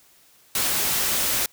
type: noise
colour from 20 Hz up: white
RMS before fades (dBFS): -23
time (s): 0.55-1.46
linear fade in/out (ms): 2
effects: white hiss -56 dBFS RMS until 1.52 s